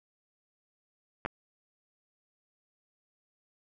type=clicks; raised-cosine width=0.5 ms; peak=-18 dBFS; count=2; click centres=1.251 / 1.26 s; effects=none